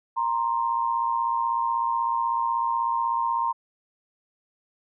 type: tone pair together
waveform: sine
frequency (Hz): 932.3 / 1048.5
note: A#5 / C6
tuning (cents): 0 / +3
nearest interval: major second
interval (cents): 203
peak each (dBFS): -24 / -26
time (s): 0.16-3.53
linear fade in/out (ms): 20
effects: none